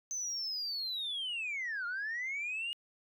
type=linear two-way sweep; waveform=sine; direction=down then up; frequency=6230 to 1384 to 2884 Hz; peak=-33 dBFS; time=0.11-2.73 s; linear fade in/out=0 ms; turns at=1.86 s; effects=tanh soft clip ceiling -32 dBFS